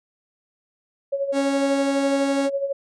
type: tone with tremolo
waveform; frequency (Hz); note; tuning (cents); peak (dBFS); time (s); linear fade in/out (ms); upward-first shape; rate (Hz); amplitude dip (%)
sine; 554.4; C#5; 0; -19; 1.12-2.73; 10; sine; 12; 65
type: tone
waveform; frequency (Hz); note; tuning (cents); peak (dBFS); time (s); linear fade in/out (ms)
45% pulse; 276; C#4; -7; -21; 1.32-2.5; 50
effects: resampled to 22050 Hz

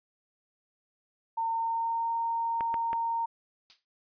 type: tone with pitch glide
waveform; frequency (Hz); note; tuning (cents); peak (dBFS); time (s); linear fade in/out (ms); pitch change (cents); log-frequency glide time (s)
sine; 910 to 921.6; A#5 to A#5; -42 to -20; -27; 1.37-3.26; 10; +22; 1.48-2.11
type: clicks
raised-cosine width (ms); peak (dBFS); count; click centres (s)
0.5; -21; 3; 2.608 / 2.742 / 2.931
type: noise with exponential decay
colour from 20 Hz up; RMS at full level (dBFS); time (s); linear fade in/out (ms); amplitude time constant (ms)
violet; -35; 3.7-3.85; 0; 31
effects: resampled to 11025 Hz

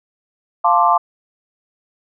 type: chord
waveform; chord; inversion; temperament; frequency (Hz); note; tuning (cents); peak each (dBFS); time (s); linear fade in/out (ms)
sine; D minor seventh; first; equal; 698.5 / 880 / 1046.5 / 1174.7; F5 / A5 / C6 / D6; 0 / 0 / 0 / 0; -16; 0.64-0.98; 10
effects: none

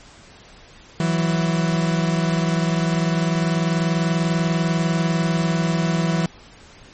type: tone pair together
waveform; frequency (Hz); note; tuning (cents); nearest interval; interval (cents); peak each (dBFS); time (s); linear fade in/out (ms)
40% pulse; 165 / 185.21; E3 / F#3; +2 / +2; major second; 200; -18 / -23; 1-6.26; 2
effects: pink hiss -46 dBFS RMS until 6.93 s + MP3 32 kbps

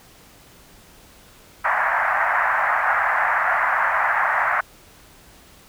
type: band-pass noise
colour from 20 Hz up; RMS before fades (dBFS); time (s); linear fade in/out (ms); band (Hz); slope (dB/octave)
white; -20; 1.64-4.61; 10; 670 to 1900; 48
effects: pink hiss -49 dBFS RMS until 5.68 s

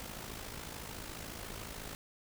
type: noise with amplitude modulation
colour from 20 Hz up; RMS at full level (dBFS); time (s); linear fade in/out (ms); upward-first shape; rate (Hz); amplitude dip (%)
pink; -42; 0-1.95; 0; sine; 54; 60
effects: none

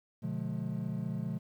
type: chord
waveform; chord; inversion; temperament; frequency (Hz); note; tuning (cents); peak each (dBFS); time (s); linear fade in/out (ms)
triangle; B diminished seventh; none; just; 123.47 / 148.16 / 177.8 / 213.4; B2 / D3 / F3 / Ab3; 0 / +16 / +31 / +47; -37 / -37 / -36 / -37; 0.22-1.39; 20
effects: 11-bit

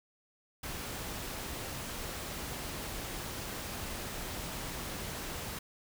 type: noise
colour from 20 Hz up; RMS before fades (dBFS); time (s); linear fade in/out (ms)
pink; -40; 0.63-5.59; 5
effects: none

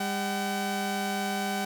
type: tone pair together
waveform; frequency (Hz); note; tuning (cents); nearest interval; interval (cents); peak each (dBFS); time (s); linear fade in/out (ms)
sawtooth; 201 / 760; G3 / F#5; +44 / +46; octave + major seventh; 2302; -27; 0-1.65; 5
effects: none

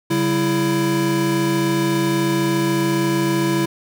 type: tone cluster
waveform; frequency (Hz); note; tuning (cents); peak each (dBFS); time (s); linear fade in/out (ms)
square; 138.8 / 192.7 / 332.8; C#3 / G3 / E4; +3 / -29 / +17; -24 / -25 / -19; 0.1-3.66; 10
effects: none

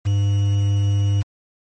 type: tone with quantisation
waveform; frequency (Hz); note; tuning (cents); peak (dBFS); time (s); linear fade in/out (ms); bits
triangle; 100.7; G2; +47; -13; 0.05-1.23; 20; 6
effects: MP3 32 kbps

